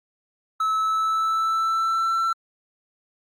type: tone with pitch glide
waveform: triangle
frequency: 1300 to 1342 Hz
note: E6 to E6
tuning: -24 to +31 cents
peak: -18 dBFS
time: 0.6-2.33 s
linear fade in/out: 5 ms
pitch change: +55 cents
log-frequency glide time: 0.75-2.15 s
effects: Opus 48 kbps